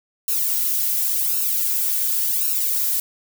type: noise with flanger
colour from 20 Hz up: violet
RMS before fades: -21 dBFS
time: 0.28-3 s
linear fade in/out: 2 ms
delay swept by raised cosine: 0.73 to 2.73 ms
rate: 0.91 Hz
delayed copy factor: +1
effects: none